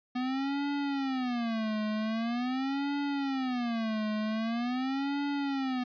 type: tone with vibrato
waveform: square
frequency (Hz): 246.9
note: B3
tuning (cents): 0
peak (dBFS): -30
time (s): 0.15-5.84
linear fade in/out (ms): 10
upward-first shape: sine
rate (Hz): 0.44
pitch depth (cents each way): 250
effects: resampled to 11025 Hz